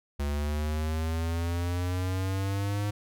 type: exponential sweep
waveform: square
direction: up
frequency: 71.2 to 103.83 Hz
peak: -28 dBFS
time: 0.19-2.91 s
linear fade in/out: 10 ms
effects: none